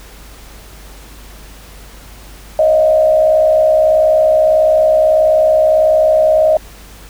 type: tone with frequency modulation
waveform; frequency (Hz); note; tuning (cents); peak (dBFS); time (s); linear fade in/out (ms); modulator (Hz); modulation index
sine; 626; D#5; +10; -7; 2.59-6.57; 2; 61.6; 0.62
effects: added 50 Hz sine -36 dBFS peak until 7.09 s + pink hiss -39 dBFS RMS until 7.09 s